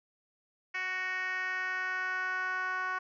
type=tone with band-pass filter sweep; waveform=10% pulse; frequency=370.9 Hz; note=F#4; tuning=4 cents sharp; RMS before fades=-34 dBFS; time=0.74-2.99 s; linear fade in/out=10 ms; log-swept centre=2100 to 1300 Hz; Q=3.2; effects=resampled to 16000 Hz

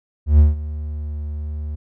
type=tone with ADSR envelope; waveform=triangle; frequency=74.9 Hz; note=D2; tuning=35 cents sharp; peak=-4 dBFS; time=0.26-1.76 s; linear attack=130 ms; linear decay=160 ms; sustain=-18 dB; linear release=15 ms; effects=none

